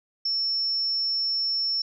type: tone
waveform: sine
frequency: 5400 Hz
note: E8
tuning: 41 cents sharp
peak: -23 dBFS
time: 0.25-1.82 s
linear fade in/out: 5 ms
effects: none